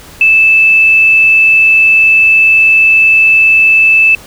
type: tone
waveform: sine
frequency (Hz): 2630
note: E7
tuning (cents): -5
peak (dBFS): -3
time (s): 0.21-4.15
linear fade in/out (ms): 2
effects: pink hiss -34 dBFS RMS until 4.26 s